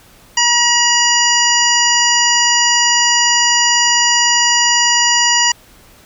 harmonic tone with a mistuned harmonic, 958 Hz, A#5, 47 cents sharp, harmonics 1 / 2 / 3 / 5 / 6 / 7, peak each -17 / -17 / -17 / -17 / -17 / -17 dBFS, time 0.37-5.52 s, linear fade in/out 5 ms, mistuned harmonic 7, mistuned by +74 cents, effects pink hiss -45 dBFS RMS until 6.05 s

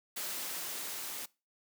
white noise with level ramp, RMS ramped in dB -38 to -41 dBFS, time 0.16-1.26 s, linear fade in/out 10 ms, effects noise-tail reverb RT60 0.3 s tail -23 dB re dry + high-pass 200 Hz 12 dB/octave

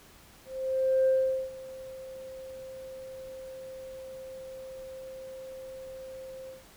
sine tone with ADSR envelope, 525 Hz, C5, 6 cents sharp, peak -19 dBFS, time 0.45-6.64 s, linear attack 620 ms, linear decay 430 ms, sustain -21 dB, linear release 150 ms, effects tanh soft clip ceiling -17 dBFS + pink hiss -55 dBFS RMS until 6.76 s

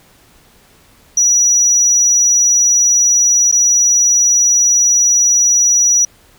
sine tone with dropouts, 5840 Hz, F#8, 24 cents flat, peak -6 dBFS, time 1.17-6.05 s, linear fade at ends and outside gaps 5 ms, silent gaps 3.515-3.524 s, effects tanh soft clip ceiling -6 dBFS + pink hiss -48 dBFS RMS until 6.38 s

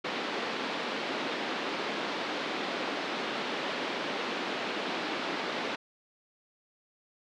pink band-pass noise, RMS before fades -34 dBFS, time 0.04-5.76 s, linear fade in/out 10 ms, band 240 to 4100 Hz, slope 24 dB/octave, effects none

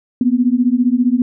sine beating tone pair, 239.3 / 254.3 Hz, A#3 / C4, +46 / -49 cents, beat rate 15 Hz, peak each -14 dBFS, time 0.21-1.22 s, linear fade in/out 2 ms, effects none

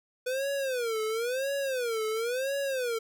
square tone with vibrato, 492.9 Hz, B4, 3 cents flat, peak -29 dBFS, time 0.26-2.99 s, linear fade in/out 10 ms, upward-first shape sine, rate 0.97 Hz, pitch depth 220 cents each way, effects none

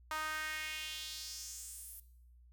sawtooth tone with high-pass filter sweep, 310.4 Hz, D#4, 4 cents flat, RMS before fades -43 dBFS, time 0.11-2 s, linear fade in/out 2 ms, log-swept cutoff 1100 to 12000 Hz, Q 2.5, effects noise-tail reverb RT60 0.8 s tail -18 dB re dry + added 60 Hz sine -58 dBFS peak until 2.52 s

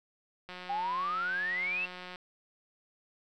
click train, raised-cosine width 0.3 ms, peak -28 dBFS, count 303, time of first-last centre 0.49-2.159 s, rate 181 Hz
sine exponential sweep, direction up, 784 to 2736 Hz, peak -30 dBFS, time 0.69-1.86 s, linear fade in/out 10 ms
effects none

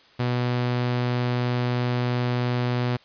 sawtooth tone, 123 Hz, B2, 7 cents flat, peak -18 dBFS, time 0.19-2.97 s, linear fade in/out 10 ms, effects white hiss -54 dBFS RMS until 3.04 s + resampled to 11025 Hz

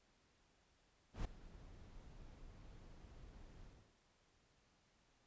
brown noise with ADSR envelope, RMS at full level -39 dBFS, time 1.13-3.96 s, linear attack 120 ms, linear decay 5 ms, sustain -19 dB, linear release 320 ms, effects pink hiss -75 dBFS RMS until 5.26 s + resampled to 16000 Hz

